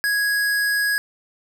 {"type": "tone", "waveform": "square", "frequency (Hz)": 1661.2, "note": "G#6", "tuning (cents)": 0, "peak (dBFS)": -19, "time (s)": [0.04, 0.98], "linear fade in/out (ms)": 0, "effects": []}